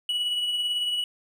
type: tone with tremolo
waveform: triangle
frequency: 2936 Hz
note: F#7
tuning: 14 cents flat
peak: -21 dBFS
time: 0.09-1.04 s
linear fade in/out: 2 ms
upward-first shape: triangle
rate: 18 Hz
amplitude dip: 40%
effects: none